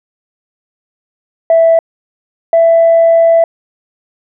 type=tone pair in turn; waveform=sine; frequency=659.3 / 664.3 Hz; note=E5 / E5; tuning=0 / +13 cents; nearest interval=unison; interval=13 cents; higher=second; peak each=-3 dBFS; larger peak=neither; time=1.5-1.79 / 2.53-3.44 s; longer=second; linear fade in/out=2 ms; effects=tanh soft clip ceiling -1 dBFS